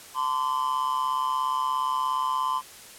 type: tone with amplitude modulation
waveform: triangle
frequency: 1027 Hz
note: C6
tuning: 33 cents flat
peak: -18 dBFS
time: 0.14-2.62 s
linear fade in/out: 50 ms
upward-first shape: sine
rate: 137 Hz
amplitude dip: 85%
effects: white hiss -46 dBFS RMS until 2.98 s + low-pass 12000 Hz 12 dB/octave